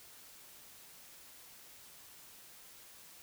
silence, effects white hiss -56 dBFS RMS until 3.22 s

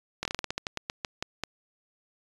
slowing click train, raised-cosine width 0.2 ms, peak -13 dBFS, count 15, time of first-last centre 0.23-1.436 s, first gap 22 ms, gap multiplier 1.19, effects resampled to 24000 Hz

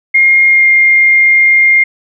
sine tone with pitch glide, 2132 to 2118 Hz, C7 to C7, +32 to +21 cents, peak -4 dBFS, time 0.14-1.84 s, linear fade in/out 10 ms, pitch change -11 cents, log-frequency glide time 0.48-0.67 s, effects none

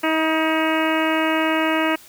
harmonic tone with a mistuned harmonic, 318.1 Hz, D#4, 38 cents sharp, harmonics 1 / 2 / 3 / 4 / 5 / 6 / 7 / 8 / 9, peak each -21 / -24 / -26 / -27 / -28 / -29 / -29 / -30 / -31 dBFS, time 0.03-1.96 s, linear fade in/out 10 ms, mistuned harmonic 4, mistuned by -18 cents, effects white hiss -46 dBFS RMS until 2.08 s

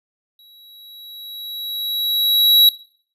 square tone with exponential growth, 3883 Hz, B7, 30 cents flat, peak -7 dBFS, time 0.39-2.69 s, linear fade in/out 2 ms, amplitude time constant 500 ms, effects noise-tail reverb RT60 0.5 s tail -19 dB re dry + resampled to 32000 Hz

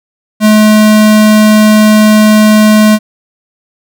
square tone, 214 Hz, A3, 48 cents flat, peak -3 dBFS, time 0.4-2.99 s, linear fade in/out 50 ms, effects none

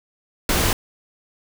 pink noise, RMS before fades -19 dBFS, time 0.49-0.73 s, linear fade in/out 2 ms, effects none

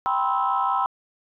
sine chord, C major seventh, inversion second, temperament just, 784.9 / 981.1 / 1046.5 / 1308.1 Hz, G5 / B5 / C6 / E6, +2 / -12 / 0 / -14 cents, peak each -25 dBFS, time 0.06-0.86 s, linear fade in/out 0 ms, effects tanh soft clip ceiling -11 dBFS

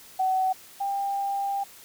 sine tone pair in turn, 754 / 794.8 Hz, F#5 / G5, +32 / +24 cents, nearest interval minor second, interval 92 cents, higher second, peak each -21 / -25 dBFS, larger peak first, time 0.19-0.53 / 0.8-1.64 s, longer second, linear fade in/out 10 ms, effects white hiss -49 dBFS RMS until 1.84 s

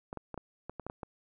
clicks, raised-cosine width 1 ms, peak -25 dBFS, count 9, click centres 0.129 / 0.173 / 0.343 / 0.377 / 0.696 / 0.797 / 0.866 / 0.899 / 1.032 s, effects none

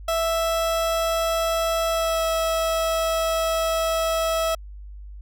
30% pulse tone with pitch glide, 659.3 to 652.1 Hz, E5 to E5, 0 to -19 cents, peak -18 dBFS, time 0.08-4.55 s, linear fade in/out 5 ms, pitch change -19 cents, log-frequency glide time 1.9-2.24 s, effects added 50 Hz sine -36 dBFS peak until 5.21 s

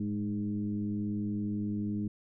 sine tone with frequency modulation, 207.7 Hz, G#3, in tune, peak -30 dBFS, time 0-2.08 s, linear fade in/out 5 ms, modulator 101 Hz, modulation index 0.92, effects none

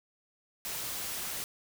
white noise, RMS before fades -37 dBFS, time 0.65-1.44 s, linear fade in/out 0 ms, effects none

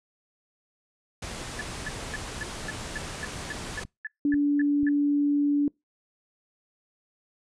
pink low-pass noise, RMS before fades -37 dBFS, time 1.22-3.84 s, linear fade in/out 5 ms, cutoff 9900 Hz, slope 48 dB/octave
sine tone bursts, 1730 Hz, A6, 30 cents flat, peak -30 dBFS, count 13, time 1.59-4.889 s, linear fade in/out 2 ms, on 23 ms, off 250 ms
click train, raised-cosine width 5 ms, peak -29 dBFS, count 7, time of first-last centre 1.89-4.831 s, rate 2.04 Hz
sine tone, 288.7 Hz, D4, 30 cents flat, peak -20 dBFS, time 4.25-5.68 s, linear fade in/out 2 ms
effects noise-tail reverb RT60 0.2 s tail -26 dB re dry

